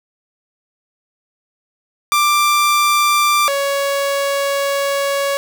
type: tone pair in turn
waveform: sawtooth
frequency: 1181 / 558.6 Hz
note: D6 / C#5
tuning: +9 / +13 cents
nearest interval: octave + minor second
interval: 1296 cents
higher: first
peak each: -8 / -12 dBFS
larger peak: first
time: 2.12-3.48 / 3.48-5.37 s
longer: second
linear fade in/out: 0 ms
effects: none